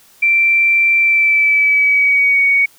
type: tone with pitch glide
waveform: sine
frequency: 2349 to 2238 Hz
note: D7 to C#7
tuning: 0 to +16 cents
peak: -9 dBFS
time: 0.22-2.66 s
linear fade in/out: 10 ms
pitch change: -84 cents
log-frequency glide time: 0.98-2.43 s
effects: white hiss -48 dBFS RMS until 2.78 s